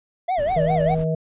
triangle tone with vibrato, 659.3 Hz, E5, in tune, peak -17 dBFS, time 0.28-0.95 s, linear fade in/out 10 ms, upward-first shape sine, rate 5 Hz, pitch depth 250 cents each way
brown noise with tremolo, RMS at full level -32 dBFS, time 0.37-1.05 s, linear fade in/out 20 ms, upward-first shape triangle, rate 9.8 Hz, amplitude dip 40%
harmonic tone, 159.9 Hz, D#3, 48 cents sharp, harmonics 1 / 3 / 4, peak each -21 / -26 / -27 dBFS, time 0.56-1.15 s, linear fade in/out 5 ms
effects resampled to 8000 Hz

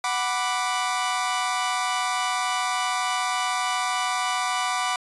sawtooth chord, B minor, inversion second, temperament equal, 740 / 987.8 / 1174.7 Hz, F#5 / B5 / D6, 0 / 0 / 0 cents, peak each -24 dBFS, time 0.04-4.96 s, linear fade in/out 2 ms, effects resampled to 24000 Hz

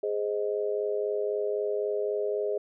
sine chord, Ab major, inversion none, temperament just, 415.3 / 519.1 / 623 Hz, Ab4 / C5 / Eb5, 0 / -14 / +2 cents, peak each -28 / -34 / -33 dBFS, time 0.03-2.58 s, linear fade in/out 5 ms, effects none

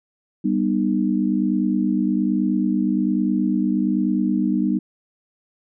sine chord, G augmented, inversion none, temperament just, 196 / 245 / 306.2 Hz, G3 / B3 / D#4, 0 / -14 / -28 cents, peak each -21 / -22 / -22 dBFS, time 0.44-4.79 s, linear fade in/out 10 ms, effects none

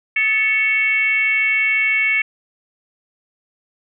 sine tone with frequency modulation, 2217 Hz, C#7, in tune, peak -14 dBFS, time 0.16-2.22 s, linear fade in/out 5 ms, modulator 474 Hz, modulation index 0.7, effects none

